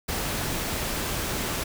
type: noise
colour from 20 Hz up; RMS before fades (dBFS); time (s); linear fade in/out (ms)
pink; -29; 0.08-1.64; 10
effects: none